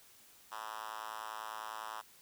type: tone with high-pass filter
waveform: 5% pulse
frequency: 110 Hz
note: A2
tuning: in tune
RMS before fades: -44 dBFS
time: 0.51-2.02 s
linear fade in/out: 20 ms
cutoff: 1000 Hz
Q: 2.4
effects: white hiss -61 dBFS RMS until 2.21 s